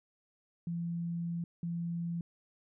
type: tone bursts at uneven times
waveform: sine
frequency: 170 Hz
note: F3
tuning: 46 cents flat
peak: -33 dBFS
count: 2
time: 0.67-1.44 / 1.63-2.21 s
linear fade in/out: 2 ms
effects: none